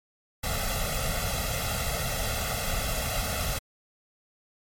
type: noise with comb filter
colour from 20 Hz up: pink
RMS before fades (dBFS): -29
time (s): 0.43-3.59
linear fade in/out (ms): 10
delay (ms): 1.5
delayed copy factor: +1
effects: MP3 64 kbps